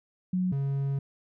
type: tone pair in turn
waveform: sine / triangle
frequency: 183.2 / 138.32 Hz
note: F#3 / C#3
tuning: -17 / -3 cents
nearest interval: perfect fourth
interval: 486 cents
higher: first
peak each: -24 dBFS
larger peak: neither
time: 0.33-0.52 / 0.52-0.99 s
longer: second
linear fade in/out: 5 ms
effects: none